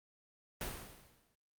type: noise with exponential decay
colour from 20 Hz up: pink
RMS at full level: -38 dBFS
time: 0.61-1.35 s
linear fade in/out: 1 ms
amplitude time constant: 160 ms
effects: Opus 32 kbps